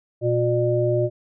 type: harmonic tone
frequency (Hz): 120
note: B2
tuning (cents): -49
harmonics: 1 / 3 / 5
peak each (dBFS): -22 / -22 / -22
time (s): 0.21-1.1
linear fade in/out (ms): 50
effects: none